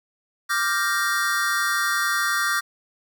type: chord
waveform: square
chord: G minor seventh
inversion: second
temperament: equal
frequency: 1174.7 / 1396.9 / 1568 / 1864.7 Hz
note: D6 / F6 / G6 / Bb6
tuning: 0 / 0 / 0 / 0 cents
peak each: -27 dBFS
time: 0.49-2.61 s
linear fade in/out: 20 ms
effects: none